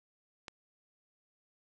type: click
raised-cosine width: 0.2 ms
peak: -25 dBFS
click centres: 0.482 s
effects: resampled to 24000 Hz